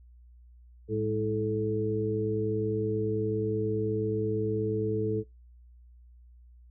harmonic tone with a mistuned harmonic, 108.6 Hz, A2, 22 cents flat, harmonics 1 / 2 / 3 / 4, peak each -32 / -36 / -34 / -29 dBFS, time 0.88-5.24 s, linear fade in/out 50 ms, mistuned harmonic 2, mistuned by -83 cents, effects noise-tail reverb RT60 0.2 s tail -24 dB re dry + added 60 Hz sine -51 dBFS peak until 6.7 s

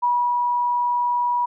sine tone with ADSR envelope, 970 Hz, B5, 31 cents flat, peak -16 dBFS, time 0.02-1.46 s, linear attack 18 ms, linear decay 290 ms, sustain -2 dB, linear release 11 ms, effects none

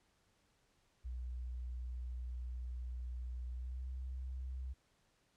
sine tone with pitch glide, 61.4 to 64.23 Hz, B1 to C2, -9 to -31 cents, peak -40 dBFS, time 1.04-4.74 s, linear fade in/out 20 ms, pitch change +78 cents, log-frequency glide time 3.53-3.88 s, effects pink hiss -75 dBFS RMS until 5.36 s + low-pass 9000 Hz 12 dB/octave

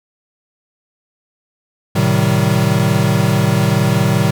square chord, A half-diminished seventh, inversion none, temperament equal with one note detuned, 110 / 130.81 / 155.56 / 192.96 Hz, A2 / C3 / Eb3 / G3, 0 / 0 / 0 / -27 cents, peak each -18 dBFS, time 1.95-4.31 s, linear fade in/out 10 ms, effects none

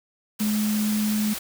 sine tone in noise, 212.3 Hz, G#3, 38 cents sharp, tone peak -21 dBFS, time 0.4-1.34 s, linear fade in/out 10 ms, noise white, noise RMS -32 dBFS, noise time 0.39-1.39 s, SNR +8 dB, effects none

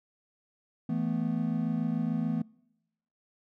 triangle chord, E suspended fourth, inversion none, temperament equal, 164.81 / 220 / 246.9 Hz, E3 / A3 / B3, 0 / 0 / 0 cents, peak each -30 dBFS, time 0.89-2.42 s, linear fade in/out 5 ms, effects noise-tail reverb RT60 0.9 s tail -26 dB re dry

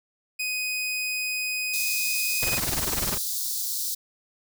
sawtooth tone, 2500 Hz, D#7, 8 cents sharp, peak -23 dBFS, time 0.39-2.58 s, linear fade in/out 10 ms
white high-pass noise, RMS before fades -29 dBFS, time 1.73-3.95 s, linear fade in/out 10 ms, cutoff 3900 Hz, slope 48 dB/octave
pink noise with tremolo, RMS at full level -27 dBFS, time 2.42-3.18 s, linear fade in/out 10 ms, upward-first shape sine, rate 20 Hz, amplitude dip 80%
effects none

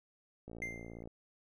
click train, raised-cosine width 2 ms, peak -34 dBFS, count 35, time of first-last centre 0.48-1.074 s, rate 57.2 Hz
triangle tone with exponential decay, 2093 Hz, C7, in tune, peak -33 dBFS, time 0.62-1.03 s, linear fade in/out 1 ms, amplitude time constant 88 ms
effects none

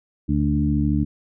harmonic tone with a mistuned harmonic, 73.42 Hz, D2, in tune, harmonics 1 / 2 / 3 / 4, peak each -23 / -23 / -23 / -23 dBFS, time 0.28-1.05 s, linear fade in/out 20 ms, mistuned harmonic 1, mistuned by +34 cents, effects none

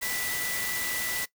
sine tone in noise, 1975.5 Hz, B6, in tune, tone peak -33 dBFS, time 0.01-1.26 s, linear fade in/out 20 ms, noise white, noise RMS -32 dBFS, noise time 0.01-1.26 s, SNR -4 dB, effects noise-tail reverb RT60 0.1 s tail -19 dB re dry

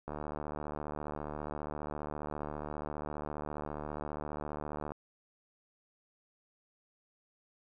click train, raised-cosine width 1 ms, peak -25 dBFS, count 363, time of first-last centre 0.08-4.92 s, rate 74.8 Hz, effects none

